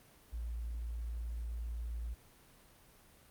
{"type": "tone", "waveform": "sine", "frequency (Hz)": 57.6, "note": "A#1", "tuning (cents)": -20, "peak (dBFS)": -37, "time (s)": [0.32, 2.15], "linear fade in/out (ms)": 20, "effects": ["pink hiss -62 dBFS RMS until 3.3 s", "Opus 32 kbps"]}